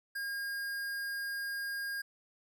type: tone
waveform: square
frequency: 1620 Hz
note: G#6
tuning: 43 cents flat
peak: -36 dBFS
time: 0.15-2.02 s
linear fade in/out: 10 ms
effects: none